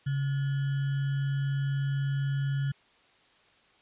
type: tone with sample-and-hold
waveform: sine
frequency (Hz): 138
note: C#3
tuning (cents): -7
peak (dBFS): -26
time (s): 0.06-2.72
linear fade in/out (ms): 10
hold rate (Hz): 1575
effects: white hiss -62 dBFS RMS until 3.81 s + resampled to 8000 Hz